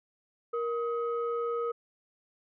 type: tone pair together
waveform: sine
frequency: 469.5 / 1264.7 Hz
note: A#4 / D#6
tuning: +12 / +28 cents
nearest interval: octave + perfect fourth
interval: 1716 cents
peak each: -29 / -34 dBFS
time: 0.53-1.72 s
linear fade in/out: 10 ms
effects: tanh soft clip ceiling -22 dBFS